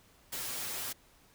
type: noise with comb filter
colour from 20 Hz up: white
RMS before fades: -38 dBFS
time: 0.32-0.93 s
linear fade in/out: 10 ms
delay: 7.9 ms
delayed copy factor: +1
effects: pink hiss -63 dBFS RMS until 1.34 s